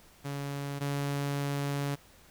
sawtooth tone pair in turn, 141.2 / 141.73 Hz, C#3 / C#3, +32 / +39 cents, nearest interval unison, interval 7 cents, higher second, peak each -30 / -26 dBFS, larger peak second, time 0.24-0.8 / 0.8-1.96 s, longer second, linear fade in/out 20 ms, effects pink hiss -58 dBFS RMS until 2.3 s

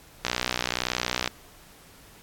click train, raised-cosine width 0.2 ms, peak -7 dBFS, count 64, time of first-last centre 0.25-1.276 s, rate 61.4 Hz, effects pink hiss -52 dBFS RMS until 2.22 s + AAC 64 kbps

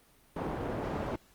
white low-pass noise, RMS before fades -35 dBFS, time 0.36-1.16 s, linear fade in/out 5 ms, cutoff 660 Hz, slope 12 dB/octave, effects pink hiss -63 dBFS RMS until 1.34 s + Opus 32 kbps

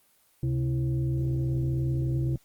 sine tone with frequency modulation, 130.81 Hz, C3, in tune, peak -24 dBFS, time 0.43-2.36 s, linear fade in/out 2 ms, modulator 201 Hz, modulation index 0.65, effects white hiss -64 dBFS RMS until 2.44 s + Opus 24 kbps

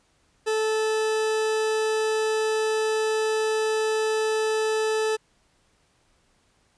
40% pulse tone, 436.4 Hz, A4, 14 cents flat, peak -21 dBFS, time 0.46-5.17 s, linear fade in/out 20 ms, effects pink hiss -65 dBFS RMS until 6.77 s + resampled to 22050 Hz

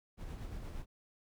brown noise with tremolo, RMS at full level -42 dBFS, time 0.17-0.86 s, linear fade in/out 50 ms, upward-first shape sine, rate 8.6 Hz, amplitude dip 35%, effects none

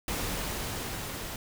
pink noise with level ramp, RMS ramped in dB -32 to -38 dBFS, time 0.08-1.36 s, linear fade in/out 2 ms, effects none

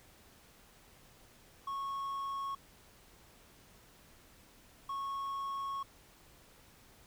triangle tone bursts at uneven times, 1100 Hz, C#6, 14 cents flat, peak -34 dBFS, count 2, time 1.67-2.55 / 4.89-5.83 s, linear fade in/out 5 ms, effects pink hiss -61 dBFS RMS until 7.06 s

